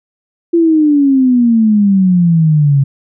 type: exponential sweep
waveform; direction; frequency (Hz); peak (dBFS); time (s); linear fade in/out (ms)
sine; down; 343.3 to 135.8; -6; 0.53-2.84; 10
effects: none